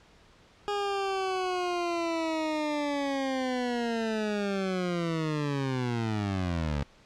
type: linear sweep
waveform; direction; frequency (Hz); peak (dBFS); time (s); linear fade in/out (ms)
20% pulse; down; 411.4 to 69.1; -23; 0.68-6.83; 0
effects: pink hiss -58 dBFS RMS until 7.05 s + low-pass 5000 Hz 12 dB/octave